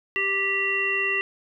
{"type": "harmonic tone", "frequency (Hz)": 392, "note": "G4", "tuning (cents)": 0, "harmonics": [1, 3, 5, 7], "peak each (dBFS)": [-31, -34, -25, -25], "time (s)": [0.16, 1.21], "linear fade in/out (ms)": 0, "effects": ["10-bit"]}